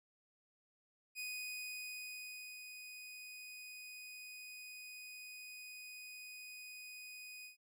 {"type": "tone with ADSR envelope", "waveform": "sawtooth", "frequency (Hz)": 2489, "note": "D#7", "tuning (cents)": 0, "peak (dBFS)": -38, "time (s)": [1.15, 7.57], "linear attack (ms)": 42, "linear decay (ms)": 1400, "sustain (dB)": -8, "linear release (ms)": 120, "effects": []}